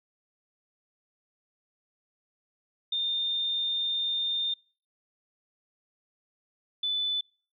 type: tone pair in turn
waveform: sine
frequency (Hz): 3622 / 3497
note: A7 / A7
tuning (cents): +49 / -11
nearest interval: minor second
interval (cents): 60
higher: first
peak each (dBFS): -26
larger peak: neither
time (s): 2.92-4.54 / 6.83-7.21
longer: first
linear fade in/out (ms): 5
effects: noise-tail reverb RT60 0.4 s tail -25 dB re dry